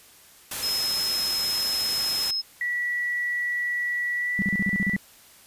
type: noise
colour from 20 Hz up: white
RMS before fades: -31 dBFS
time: 0.51-2.31 s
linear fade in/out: 5 ms
type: tone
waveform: sine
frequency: 5160 Hz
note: E8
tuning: 38 cents flat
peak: -24 dBFS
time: 0.62-2.42 s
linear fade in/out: 20 ms
type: tone with pitch glide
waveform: sine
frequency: 1945 to 1964.2 Hz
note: B6 to B6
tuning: -27 to -10 cents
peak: -24 dBFS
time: 2.61-4.96 s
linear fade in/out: 2 ms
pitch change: +17 cents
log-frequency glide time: 4.17-4.31 s
type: tone bursts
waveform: sine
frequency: 196 Hz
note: G3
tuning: in tune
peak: -22 dBFS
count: 9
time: 4.39-4.965 s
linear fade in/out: 0 ms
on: 31 ms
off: 37 ms
effects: white hiss -52 dBFS RMS until 5.46 s + resampled to 32000 Hz